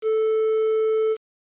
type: tone with quantisation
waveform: triangle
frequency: 438.8 Hz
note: A4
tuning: 5 cents flat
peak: -16 dBFS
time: 0.02-1.17 s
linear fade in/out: 50 ms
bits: 7
effects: resampled to 8000 Hz